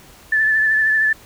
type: tone with vibrato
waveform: sine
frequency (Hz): 1749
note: A6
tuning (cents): -11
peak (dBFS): -13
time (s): 0.32-1.13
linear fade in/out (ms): 5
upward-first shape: triangle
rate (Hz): 13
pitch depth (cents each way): 32
effects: pink hiss -45 dBFS RMS until 1.25 s